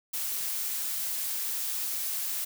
blue noise, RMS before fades -32 dBFS, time 0.13-2.45 s, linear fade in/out 10 ms, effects none

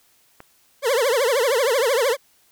click, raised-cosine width 0.5 ms, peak -24 dBFS, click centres 0.404 s
40% pulse tone with vibrato, 505 Hz, B4, 39 cents sharp, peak -16 dBFS, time 0.82-2.17 s, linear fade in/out 50 ms, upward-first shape triangle, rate 13 Hz, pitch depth 270 cents each way
effects white hiss -59 dBFS RMS until 2.51 s

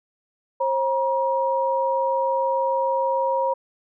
sine tone pair together, 535 / 953.3 Hz, C5 / A#5, +38 / +39 cents, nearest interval minor seventh, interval 1001 cents, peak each -22 dBFS, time 0.6-3.54 s, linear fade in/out 10 ms, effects none

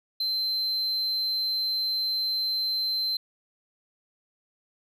sine tone, 4100 Hz, C8, 36 cents flat, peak -22 dBFS, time 0.2-3.17 s, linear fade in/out 5 ms, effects tanh soft clip ceiling -24 dBFS

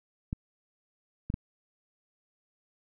clicks, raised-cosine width 5 ms, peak -19 dBFS, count 3, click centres 0.329 / 1.301 / 1.341 s, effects none

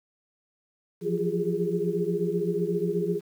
sine tone cluster, 170.1 / 178.2 / 347.4 / 401.5 / 416.3 Hz, F3 / F3 / F4 / G4 / G#4, -45 / +35 / -9 / +41 / +4 cents, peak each -31 / -32 / -33 / -31 / -28 dBFS, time 1.01-3.21 s, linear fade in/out 50 ms, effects 9-bit

